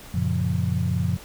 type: chord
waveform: sine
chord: Gb major seventh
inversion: none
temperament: equal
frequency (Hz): 92.5 / 116.54 / 138.59 / 174.61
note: Gb2 / Bb2 / Db3 / F3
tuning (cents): 0 / 0 / 0 / 0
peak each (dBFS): -25 / -27 / -28 / -26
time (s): 0.14-1.17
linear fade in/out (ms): 5
effects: pink hiss -44 dBFS RMS until 1.24 s